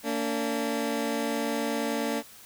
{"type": "tone pair together", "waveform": "20% pulse", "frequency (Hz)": [228.2, 287.5], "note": ["A#3", "D4"], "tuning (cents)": [-37, -37], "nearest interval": "major third", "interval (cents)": 400, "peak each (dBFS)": -25, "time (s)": [0.03, 2.23], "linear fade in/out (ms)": 50, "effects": ["white hiss -50 dBFS RMS until 2.45 s"]}